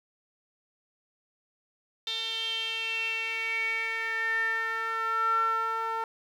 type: tone with band-pass filter sweep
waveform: sawtooth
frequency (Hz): 450.5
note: A4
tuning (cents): +41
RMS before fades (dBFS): -30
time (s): 2.07-6.04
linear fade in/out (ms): 2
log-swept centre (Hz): 3600 to 1100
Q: 8.6
effects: 10-bit